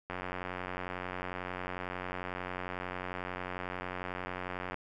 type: click train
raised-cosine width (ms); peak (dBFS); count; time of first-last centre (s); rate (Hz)
0.5; -22; 424; 0.1-4.743; 91.1
effects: none